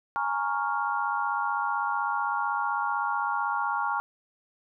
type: chord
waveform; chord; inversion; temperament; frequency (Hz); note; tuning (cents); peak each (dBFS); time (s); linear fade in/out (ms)
sine; Bb minor seventh; third; equal with one note detuned; 830.6 / 926.4 / 1108.7 / 1396.9; Ab5 / Bb5 / Db6 / F6; 0 / -11 / 0 / 0; -31; 0.16-4; 0
effects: none